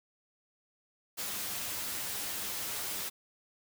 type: noise with comb filter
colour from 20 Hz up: white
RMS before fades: -37 dBFS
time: 1.17-3.1 s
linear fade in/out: 20 ms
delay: 9.8 ms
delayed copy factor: +0.55
effects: none